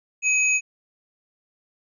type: tone pair together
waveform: sine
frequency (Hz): 2532 / 6727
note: D#7 / G#8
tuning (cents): +30 / +21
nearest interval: octave + perfect fourth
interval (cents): 1691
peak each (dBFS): -18 / -25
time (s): 0.22-0.61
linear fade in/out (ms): 50
effects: none